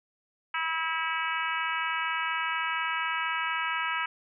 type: harmonic tone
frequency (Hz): 324.2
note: E4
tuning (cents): -29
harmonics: 3 / 4 / 5 / 6 / 7 / 8 / 9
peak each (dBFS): -34 / -33 / -34 / -38 / -35 / -38 / -39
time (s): 0.54-4.06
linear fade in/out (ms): 5
effects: none